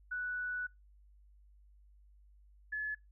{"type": "tone pair in turn", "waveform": "sine", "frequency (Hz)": [1480, 1713.7], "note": ["F#6", "A6"], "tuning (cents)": [0, -46], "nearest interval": "minor third", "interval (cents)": 254, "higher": "second", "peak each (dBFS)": [-35, -34], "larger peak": "second", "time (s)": [[0.11, 0.67], [2.72, 2.95]], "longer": "first", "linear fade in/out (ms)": 10, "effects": ["noise-tail reverb RT60 0.2 s tail -24 dB re dry", "added 50 Hz sine -59 dBFS peak until 3.11 s"]}